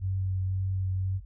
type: tone with vibrato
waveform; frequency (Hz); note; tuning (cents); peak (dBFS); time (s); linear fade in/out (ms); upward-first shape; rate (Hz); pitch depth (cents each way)
sine; 94.4; F#2; +35; -26; 0-1.21; 50; sine; 1.9; 13
effects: added 50 Hz sine -43 dBFS peak until 1.25 s